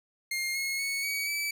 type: tone with pitch steps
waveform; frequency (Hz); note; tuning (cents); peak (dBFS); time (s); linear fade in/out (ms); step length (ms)
sawtooth; 2125 / 2168 / 2213 / 2258 / 2304; C7 / C#7 / C#7 / C#7 / D7; +26 / -39 / -3 / +31 / -34; -26; 0.31-1.51; 5; 240
effects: none